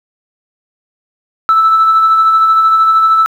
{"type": "tone with tremolo", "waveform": "sine", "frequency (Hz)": 1316, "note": "E6", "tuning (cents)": -3, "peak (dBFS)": -3, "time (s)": [1.49, 3.26], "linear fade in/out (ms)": 0, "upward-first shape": "sine", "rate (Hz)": 13, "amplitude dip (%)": 35, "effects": ["tanh soft clip ceiling -2 dBFS", "7-bit"]}